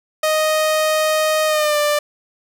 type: tone with pitch glide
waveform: sawtooth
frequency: 622.3 to 591.8 Hz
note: D#5 to D5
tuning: 0 to +13 cents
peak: -11 dBFS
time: 0.23-1.99 s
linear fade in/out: 5 ms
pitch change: -87 cents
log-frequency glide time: 1.46-1.78 s
effects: none